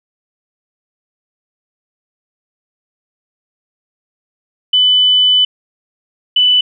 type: tone pair in turn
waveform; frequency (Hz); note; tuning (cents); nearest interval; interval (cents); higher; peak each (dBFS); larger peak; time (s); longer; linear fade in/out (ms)
sine; 3000 / 2988; F#7 / F#7; +23 / +16; unison; 7; first; -7; neither; 4.73-5.45 / 6.36-6.61; first; 5
effects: none